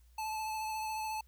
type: tone with vibrato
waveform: square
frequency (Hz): 870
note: A5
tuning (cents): -20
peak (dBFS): -36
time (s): 0.18-1.21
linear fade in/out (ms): 5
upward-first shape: sine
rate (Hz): 14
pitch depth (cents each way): 18
effects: added 60 Hz sine -59 dBFS peak until 1.27 s + white hiss -73 dBFS RMS until 1.27 s